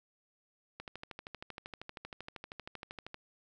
click train, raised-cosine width 0.3 ms, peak -27 dBFS, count 31, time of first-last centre 0.8-3.144 s, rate 12.8 Hz, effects none

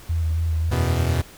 sine tone with vibrato, 81.4 Hz, E2, 21 cents flat, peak -19 dBFS, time 0.09-0.71 s, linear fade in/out 10 ms, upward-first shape square, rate 3.7 Hz, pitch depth 24 cents each way
45% pulse chord, E suspended second, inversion none, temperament equal, 82.41 / 92.5 / 123.47 Hz, E2 / F#2 / B2, 0 / 0 / 0 cents, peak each -21 / -26 / -23 dBFS, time 0.71-1.22 s, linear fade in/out 10 ms
effects pink hiss -45 dBFS RMS until 1.37 s

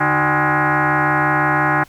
sine tone with frequency modulation, 307.6 Hz, D#4, 20 cents flat, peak -13 dBFS, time 0-1.84 s, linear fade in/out 10 ms, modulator 227 Hz, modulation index 6.9, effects pink hiss -48 dBFS RMS until 1.88 s

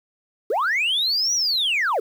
sine linear two-way sweep, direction up then down, 370 to 5920 to 370 Hz, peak -17 dBFS, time 0.5-2 s, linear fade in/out 5 ms, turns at 1.34 s, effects tanh soft clip ceiling -16 dBFS + 8-bit

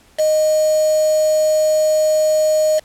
sine tone with quantisation, 620 Hz, D#5, 6 cents flat, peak -12 dBFS, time 0.18-2.8 s, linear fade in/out 20 ms, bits 4, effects pink hiss -51 dBFS RMS until 2.84 s + low-pass 12000 Hz 12 dB/octave

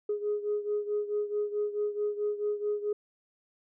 sine beating tone pair, 415.2 / 419.8 Hz, G#4 / G#4, 0 / +19 cents, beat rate 4.6 Hz, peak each -29 / -33 dBFS, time 0.09-2.93 s, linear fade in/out 5 ms, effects tanh soft clip ceiling -22 dBFS

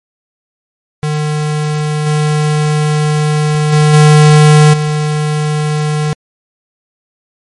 square tone with level steps, 151.2 Hz, D#3, 49 cents flat, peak -13 / -10 / -6 / -3 / -12 dBFS, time 1.03-6.13 s, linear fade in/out 0 ms, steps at 2.06 / 3.72 / 3.93 / 4.73 s, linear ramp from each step 10 ms, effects MP3 48 kbps

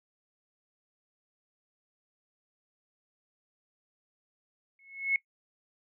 sine tone with exponential growth, 2188 Hz, C#7, 23 cents flat, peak -21 dBFS, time 4.79-5.16 s, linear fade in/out 2 ms, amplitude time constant 79 ms, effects noise-tail reverb RT60 0.1 s tail -20 dB re dry

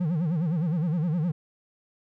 triangle tone with vibrato, 164.81 Hz, E3, in tune, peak -21 dBFS, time 0-1.32 s, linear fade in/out 10 ms, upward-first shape sine, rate 9.7 Hz, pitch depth 180 cents each way, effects none

